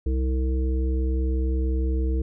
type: harmonic tone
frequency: 64.5 Hz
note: C2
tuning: 24 cents flat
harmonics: 1 / 3 / 5 / 7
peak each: -21 / -37 / -32 / -35 dBFS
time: 0.06-2.22 s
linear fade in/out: 5 ms
effects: none